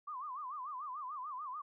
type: tone with vibrato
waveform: sine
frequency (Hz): 1108.7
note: C#6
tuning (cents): 0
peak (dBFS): -40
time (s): 0.07-1.62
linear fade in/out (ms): 10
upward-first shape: sine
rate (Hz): 6.8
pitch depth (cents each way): 190
effects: none